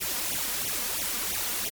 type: noise with flanger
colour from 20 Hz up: white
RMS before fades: -30 dBFS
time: 0-1.7 s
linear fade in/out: 20 ms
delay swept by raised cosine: 0.31 to 4.21 ms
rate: 3 Hz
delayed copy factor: +1
effects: MP3 96 kbps